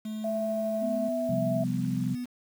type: tone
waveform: triangle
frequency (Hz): 216.1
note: A3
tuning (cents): -31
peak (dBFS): -30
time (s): 0.05-1.09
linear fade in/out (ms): 5
type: tone with pitch glide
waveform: sine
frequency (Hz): 662 to 657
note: E5 to E5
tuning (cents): +7 to -6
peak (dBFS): -28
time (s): 0.24-1.64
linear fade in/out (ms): 5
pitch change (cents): -13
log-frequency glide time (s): 0.41-1.17
type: tone with vibrato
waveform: sine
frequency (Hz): 247.3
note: B3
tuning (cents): +3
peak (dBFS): -31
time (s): 0.81-2.26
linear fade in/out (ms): 20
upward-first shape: sine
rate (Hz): 1.1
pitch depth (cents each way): 14
type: chord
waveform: sine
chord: C suspended fourth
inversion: none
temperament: just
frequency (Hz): 130.81 / 174.42 / 196.22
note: C3 / F3 / G3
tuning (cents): 0 / -2 / +2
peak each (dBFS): -32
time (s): 1.29-2.15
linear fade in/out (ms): 5
effects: 8-bit